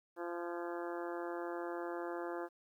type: harmonic tone with a mistuned harmonic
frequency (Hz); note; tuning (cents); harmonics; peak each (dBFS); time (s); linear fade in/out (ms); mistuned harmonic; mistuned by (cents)
172.7; F3; -19; 2 / 3 / 4 / 5 / 6 / 7 / 8 / 9 / 10; -41 / -45 / -47 / -49 / -51 / -52 / -53 / -54 / -55; 0.16-2.49; 50; 10; -42
effects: 12-bit